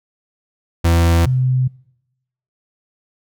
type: tone pair in turn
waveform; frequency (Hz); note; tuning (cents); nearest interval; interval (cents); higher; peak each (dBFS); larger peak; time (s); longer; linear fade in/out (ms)
40% pulse / sine; 84.3 / 128.52; E2 / C3; +39 / -31; perfect fifth; 730; second; -10 / -13; first; 0.84-1.26 / 1.26-1.68; neither; 10
effects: noise-tail reverb RT60 0.9 s tail -25 dB re dry